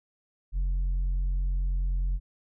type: tone with tanh clipping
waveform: sine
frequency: 44.76 Hz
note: F1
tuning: 43 cents sharp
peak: -25 dBFS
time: 0.52-2.2 s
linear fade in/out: 50 ms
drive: 3 dB
effects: none